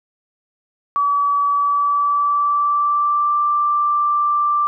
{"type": "tone with pitch glide", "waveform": "sine", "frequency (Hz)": [1144, 1177.5], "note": ["D6", "D6"], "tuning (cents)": [-46, 4], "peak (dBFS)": -14, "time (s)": [0.96, 4.67], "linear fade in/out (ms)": 0, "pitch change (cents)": 50, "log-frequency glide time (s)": [1.47, 3.36], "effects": []}